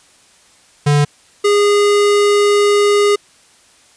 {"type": "tone pair in turn", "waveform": "square", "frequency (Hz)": [145.9, 410.1], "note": ["D3", "G#4"], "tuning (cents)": [-11, -22], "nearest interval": "octave + tritone", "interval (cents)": 1789, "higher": "second", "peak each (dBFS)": -10, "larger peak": "neither", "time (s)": [[0.86, 1.05], [1.44, 3.16]], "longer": "second", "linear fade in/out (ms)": 10, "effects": ["white hiss -49 dBFS RMS until 3.96 s", "resampled to 22050 Hz"]}